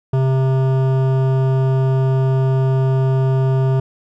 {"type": "tone with hard clipping", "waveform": "sine", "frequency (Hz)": 132.2, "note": "C3", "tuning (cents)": 18, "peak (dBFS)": -15, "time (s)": [0.13, 3.8], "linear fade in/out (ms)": 5, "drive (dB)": 14, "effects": []}